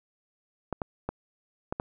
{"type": "clicks", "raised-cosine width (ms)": 1, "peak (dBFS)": -16, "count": 5, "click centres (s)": [0.727, 0.818, 1.09, 1.725, 1.799], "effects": []}